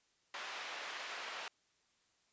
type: band-pass noise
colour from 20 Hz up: white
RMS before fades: -45 dBFS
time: 0.34-1.48 s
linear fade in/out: 2 ms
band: 620 to 2700 Hz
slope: 12 dB/octave
effects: white hiss -75 dBFS RMS until 2.32 s + resampled to 16000 Hz